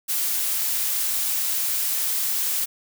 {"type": "noise", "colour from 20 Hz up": "blue", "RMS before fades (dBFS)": -24, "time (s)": [0.08, 2.66], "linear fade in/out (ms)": 20, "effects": []}